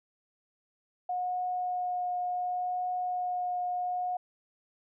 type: tone with vibrato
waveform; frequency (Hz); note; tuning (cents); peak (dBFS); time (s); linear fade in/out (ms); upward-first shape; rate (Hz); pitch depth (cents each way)
sine; 723; F#5; -40; -29; 1.09-4.17; 5; triangle; 0.69; 11
effects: none